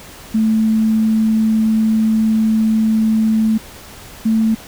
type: tone pair in turn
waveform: sine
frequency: 220 / 221.7 Hz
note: A3 / A3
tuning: 0 / +13 cents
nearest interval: unison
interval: 13 cents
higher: second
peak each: -11 dBFS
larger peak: neither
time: 0.34-3.58 / 4.25-4.55 s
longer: first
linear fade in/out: 10 ms
effects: pink hiss -37 dBFS RMS until 4.67 s